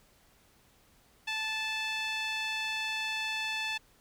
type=tone with band-pass filter; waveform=sawtooth; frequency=875 Hz; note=A5; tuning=10 cents flat; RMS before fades=-34 dBFS; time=1.27-3.78 s; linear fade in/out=10 ms; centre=2900 Hz; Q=2.1; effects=pink hiss -64 dBFS RMS until 4 s